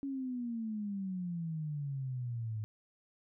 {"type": "exponential sweep", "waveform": "sine", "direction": "down", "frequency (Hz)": [279.7, 106], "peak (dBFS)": -35, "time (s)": [0.03, 2.64], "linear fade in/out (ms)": 0, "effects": []}